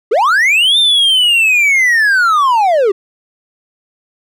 triangle linear two-way sweep, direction up then down, 370.9 to 3638 to 370.9 Hz, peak -6 dBFS, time 0.11-2.92 s, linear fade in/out 10 ms, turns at 0.78 s, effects none

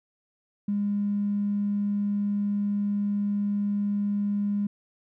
triangle tone with tanh clipping, 203.9 Hz, G#3, 32 cents flat, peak -23 dBFS, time 0.68-4.67 s, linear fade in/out 5 ms, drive 2 dB, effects none

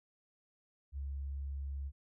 sine tone, 69.3 Hz, C#2, in tune, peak -37 dBFS, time 0.92-1.92 s, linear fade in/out 50 ms, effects none

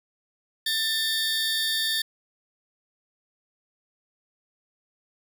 45% pulse tone cluster, 1781 / 3328 / 3622 / 4558 Hz, A6 / G#7 / A7 / C#8, +21 / +3 / +49 / +47 cents, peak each -30 / -35 / -27 / -29 dBFS, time 0.66-2.02 s, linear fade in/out 5 ms, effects 9-bit

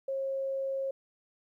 sine tone, 540 Hz, C#5, 45 cents flat, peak -30 dBFS, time 0.08-0.91 s, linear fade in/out 5 ms, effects 12-bit

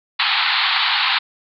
white band-pass noise, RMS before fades -18 dBFS, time 0.19-1.19 s, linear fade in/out 10 ms, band 770 to 4400 Hz, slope 96 dB/octave, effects none

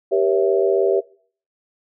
sine chord, G diminished seventh, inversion none, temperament equal with one note detuned, 392 / 478.2 / 554.4 / 659.3 Hz, G4 / Bb4 / Db5 / Fb5, 0 / +44 / 0 / 0 cents, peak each -17 / -22 / -22 / -22 dBFS, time 0.11-1.01 s, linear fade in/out 20 ms, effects noise-tail reverb RT60 0.5 s tail -22 dB re dry

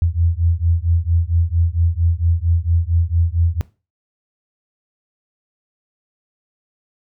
sine beating tone pair, 82.41 / 86.81 Hz, E2 / F2, 0 / -10 cents, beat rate 4.4 Hz, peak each -17 dBFS, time 0.02-3.61 s, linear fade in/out 0 ms, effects noise-tail reverb RT60 0.3 s tail -19 dB re dry

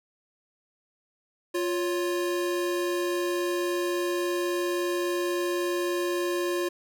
square tone pair together, 351.1 / 557.3 Hz, F4 / C#5, +9 / +9 cents, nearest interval minor sixth, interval 800 cents, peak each -27 / -34 dBFS, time 1.54-6.69 s, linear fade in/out 10 ms, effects none

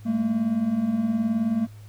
triangle beating tone pair, 207.7 / 226.7 Hz, G#3 / A#3, 0 / -48 cents, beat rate 19 Hz, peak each -26 / -20 dBFS, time 0.05-1.67 s, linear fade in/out 20 ms, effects added 105 Hz sine -41 dBFS peak until 1.88 s + pink hiss -56 dBFS RMS until 1.88 s

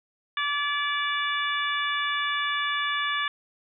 harmonic tone with a mistuned harmonic, 580 Hz, D5, 22 cents flat, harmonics 2 / 3 / 4 / 5 / 6, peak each -29 / -29 / -33 / -35 / -32 dBFS, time 0.37-3.28 s, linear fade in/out 2 ms, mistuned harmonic 3, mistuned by -20 cents, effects none

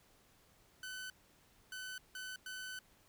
sawtooth tone bursts at uneven times, 1510 Hz, F#6, 35 cents sharp, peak -40 dBFS, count 4, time 0.83-1.1 / 1.72-1.98 / 2.15-2.36 / 2.46-2.79 s, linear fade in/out 2 ms, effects pink hiss -68 dBFS RMS until 3.08 s

